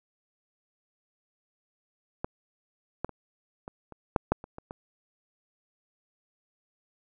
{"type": "clicks", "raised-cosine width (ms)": 1, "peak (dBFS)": [-16, -15, -28, -25, -30, -8, -8, -27, -26, -24], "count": 10, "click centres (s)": [2.245, 3.046, 3.093, 3.679, 3.923, 4.162, 4.32, 4.441, 4.584, 4.709], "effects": []}